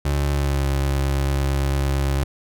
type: tone with pitch glide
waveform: 30% pulse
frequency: 71.2 to 68.89 Hz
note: C#2 to C#2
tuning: +47 to -10 cents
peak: -16 dBFS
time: 0.05-2.24 s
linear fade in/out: 5 ms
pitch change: -57 cents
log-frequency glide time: 0.32-0.65 s
effects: none